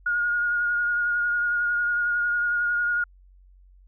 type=tone with vibrato; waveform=sine; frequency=1433 Hz; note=F6; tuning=44 cents sharp; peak=-21 dBFS; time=0.06-3.04 s; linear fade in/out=5 ms; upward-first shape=sine; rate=11 Hz; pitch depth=20 cents each way; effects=added 46 Hz sine -50 dBFS peak until 3.87 s